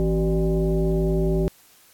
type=tone with frequency modulation; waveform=sine; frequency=164.81 Hz; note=E3; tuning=in tune; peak=-18 dBFS; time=0-1.48 s; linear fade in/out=0 ms; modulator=216 Hz; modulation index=1.4; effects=white hiss -54 dBFS RMS until 1.93 s + AAC 64 kbps